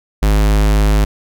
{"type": "tone", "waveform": "square", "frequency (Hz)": 51.91, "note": "G#1", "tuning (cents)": 0, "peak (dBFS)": -10, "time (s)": [0.22, 1.05], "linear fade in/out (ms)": 10, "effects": []}